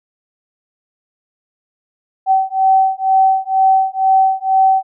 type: beating tone pair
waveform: sine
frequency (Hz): 765 / 767.1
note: G5 / G5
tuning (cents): -42 / -38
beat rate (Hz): 2.1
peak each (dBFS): -13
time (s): 2.26-4.83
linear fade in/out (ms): 50
effects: none